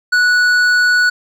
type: tone with hard clipping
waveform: sine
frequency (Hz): 1473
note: F#6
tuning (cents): -8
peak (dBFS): -11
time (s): 0.12-1.1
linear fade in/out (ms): 10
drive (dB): 8
effects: none